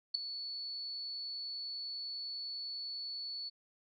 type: tone with ADSR envelope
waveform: sine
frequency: 4435 Hz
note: C#8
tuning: in tune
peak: -25 dBFS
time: 0.14-3.5 s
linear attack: 11 ms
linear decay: 3 ms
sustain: -14 dB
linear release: 21 ms
effects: none

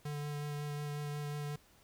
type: tone with vibrato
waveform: square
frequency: 146.83 Hz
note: D3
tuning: in tune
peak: -38 dBFS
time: 0.05-1.56 s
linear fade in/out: 5 ms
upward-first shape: sine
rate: 5.5 Hz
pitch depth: 12 cents each way
effects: pink hiss -65 dBFS RMS until 1.83 s

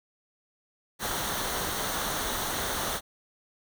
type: noise with comb filter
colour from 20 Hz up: pink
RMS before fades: -31 dBFS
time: 0.99-3.01 s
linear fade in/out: 50 ms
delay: 0.4 ms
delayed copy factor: -0.55
effects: none

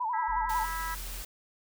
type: tone with vibrato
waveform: sine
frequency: 929 Hz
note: A#5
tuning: 6 cents flat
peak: -28 dBFS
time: 0-0.66 s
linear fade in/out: 10 ms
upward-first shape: sine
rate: 11 Hz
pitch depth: 130 cents each way
type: harmonic tone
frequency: 326.8 Hz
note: E4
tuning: 15 cents flat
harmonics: 3 / 4 / 5 / 6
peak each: -36 / -38 / -40 / -42 dBFS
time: 0.13-0.95 s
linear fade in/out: 10 ms
type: tone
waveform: triangle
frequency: 43.03 Hz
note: F1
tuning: 25 cents flat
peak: -36 dBFS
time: 0.28-1.23 s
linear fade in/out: 10 ms
type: noise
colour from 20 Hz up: white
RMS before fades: -42 dBFS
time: 0.49-1.25 s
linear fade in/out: 5 ms
effects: none

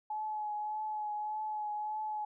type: tone with vibrato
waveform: sine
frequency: 850 Hz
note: G#5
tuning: 40 cents sharp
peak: -34 dBFS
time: 0.1-2.25 s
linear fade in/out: 5 ms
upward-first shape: triangle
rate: 1.7 Hz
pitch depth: 26 cents each way
effects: none

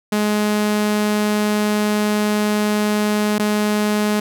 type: tone with dropouts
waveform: sawtooth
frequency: 210 Hz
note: G#3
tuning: 19 cents sharp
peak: -12 dBFS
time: 0.12-4.2 s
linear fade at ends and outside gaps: 5 ms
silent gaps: 3.384-3.394 s
effects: none

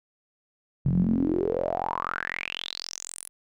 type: tone with band-pass filter sweep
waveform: sawtooth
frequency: 43.93 Hz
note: F1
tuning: 11 cents sharp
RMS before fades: -28 dBFS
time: 0.85-3.29 s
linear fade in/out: 0 ms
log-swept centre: 140 to 11000 Hz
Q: 9.1
effects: none

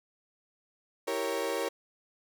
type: chord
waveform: 35% pulse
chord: E diminished seventh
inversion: none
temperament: equal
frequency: 329.6 / 392 / 466.2 / 554.4 Hz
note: E4 / G4 / Bb4 / Db5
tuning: 0 / 0 / 0 / 0 cents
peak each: -37 / -35 / -32 / -33 dBFS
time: 1.07-1.69 s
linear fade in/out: 10 ms
effects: none

